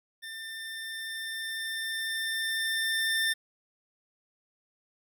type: tone with level ramp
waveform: 25% pulse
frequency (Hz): 1794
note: A6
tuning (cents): +33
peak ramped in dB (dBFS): -35 to -21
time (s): 0.22-3.34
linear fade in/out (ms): 20
effects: none